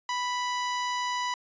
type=tone; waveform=sawtooth; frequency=987.8 Hz; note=B5; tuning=in tune; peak=-24 dBFS; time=0.09-1.34 s; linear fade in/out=2 ms; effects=resampled to 16000 Hz